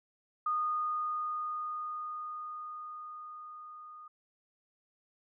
sine tone with level ramp, 1230 Hz, D#6, 20 cents flat, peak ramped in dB -28 to -47 dBFS, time 0.46-4.08 s, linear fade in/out 5 ms, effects none

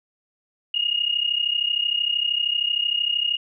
sine tone pair together, 2843 / 2876 Hz, F7 / F#7, +30 / -50 cents, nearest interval unison, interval 20 cents, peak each -23 dBFS, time 0.74-3.37 s, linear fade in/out 5 ms, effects none

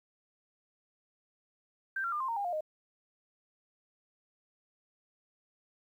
sine tone with pitch steps, 1568 / 1372.9 / 1202.1 / 1052.6 / 921.6 / 807 / 706.6 / 618.7 Hz, G6 / F6 / D6 / C6 / A#5 / G#5 / F5 / D#5, 0 / -30 / +40 / +10 / -20 / -50 / +20 / -10 cents, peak -31 dBFS, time 1.96-2.608 s, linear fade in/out 5 ms, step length 81 ms, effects 11-bit

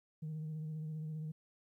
sine tone with vibrato, 155.56 Hz, D#3, in tune, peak -37 dBFS, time 0.22-1.32 s, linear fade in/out 10 ms, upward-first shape sine, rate 15 Hz, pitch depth 30 cents each way, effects tanh soft clip ceiling -37 dBFS + 13-bit

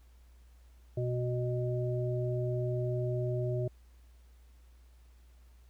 harmonic tone, 123.47 Hz, B2, in tune, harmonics 1 / 3 / 5, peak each -31 / -36 / -38 dBFS, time 0.97-3.68 s, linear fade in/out 5 ms, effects added 60 Hz sine -55 dBFS peak until 5.69 s + pink hiss -70 dBFS RMS until 5.69 s

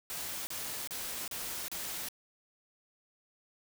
white noise bursts, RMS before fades -39 dBFS, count 5, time 0.1-2.086 s, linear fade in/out 0 ms, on 370 ms, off 34 ms, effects none

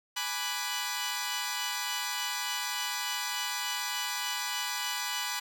10% pulse chord, G# half-diminished seventh, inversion none, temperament equal, 830.6 / 987.8 / 1174.7 / 1480 Hz, G#5 / B5 / D6 / F#6, 0 / 0 / 0 / 0 cents, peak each -30 / -26 / -31 / -30 dBFS, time 0.16-5.4 s, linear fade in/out 10 ms, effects none

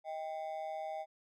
triangle ring-modulated tone, 710 Hz, F5, 28 cents sharp, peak -33 dBFS, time 0.04-1.06 s, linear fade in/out 50 ms, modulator 79.3 Hz, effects none

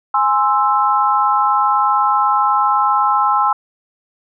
sine chord, Ab augmented, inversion none, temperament equal, 830.6 / 1046.5 / 1318.5 Hz, Ab5 / C6 / E6, 0 / 0 / 0 cents, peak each -16 dBFS, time 0.14-3.53 s, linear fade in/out 5 ms, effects none

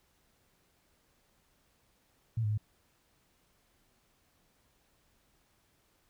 sine tone with pitch steps, 113.7 / 105.5 / 106.6 Hz, A#2 / G#2 / G#2, -43 / +28 / +46 cents, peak -28 dBFS, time 2.37-2.577 s, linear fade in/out 5 ms, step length 69 ms, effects pink hiss -71 dBFS RMS until 6.09 s

